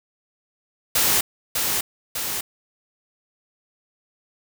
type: noise with echo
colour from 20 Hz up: white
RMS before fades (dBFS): -19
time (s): 0.95-1.21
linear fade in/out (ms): 5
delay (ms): 600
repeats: 2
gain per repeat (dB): -4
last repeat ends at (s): 2.41
effects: none